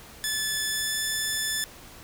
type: tone with pitch glide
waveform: 10% pulse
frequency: 1736 to 1748.1 Hz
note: A6 to A6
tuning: -24 to -12 cents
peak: -17 dBFS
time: 0.24-1.64 s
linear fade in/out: 0 ms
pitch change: +12 cents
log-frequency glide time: 0.66-1.02 s
effects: pink hiss -47 dBFS RMS until 2.03 s